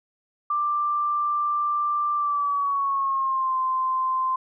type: tone with pitch glide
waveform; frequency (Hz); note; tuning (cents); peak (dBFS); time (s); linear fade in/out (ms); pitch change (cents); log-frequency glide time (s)
sine; 1181 to 1040.1; D6 to C6; +9 to -11; -21; 0.5-4.36; 5; -220; 2.15-3.57
effects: none